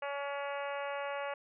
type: harmonic tone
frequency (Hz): 282.3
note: C#4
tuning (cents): +32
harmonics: 2 / 3 / 4 / 5 / 6 / 7 / 8 / 9 / 10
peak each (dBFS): -38 / -42 / -44 / -46 / -48 / -49 / -50 / -51 / -52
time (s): 0.02-1.34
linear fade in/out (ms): 5
effects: none